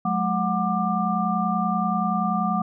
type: tone cluster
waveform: sine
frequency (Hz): 183.2 / 213.6 / 734 / 1189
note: F#3 / G#3 / F#5 / D6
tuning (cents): -17 / +49 / -14 / +21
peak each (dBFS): -26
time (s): 0.05-2.62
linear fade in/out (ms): 5
effects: none